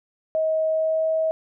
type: tone with pitch glide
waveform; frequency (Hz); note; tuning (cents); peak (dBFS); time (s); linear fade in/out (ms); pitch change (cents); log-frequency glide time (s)
sine; 634 to 639.5; D#5 to D#5; +32 to +47; -19; 0.35-1.31; 0; +15; 0.67-1.08
effects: none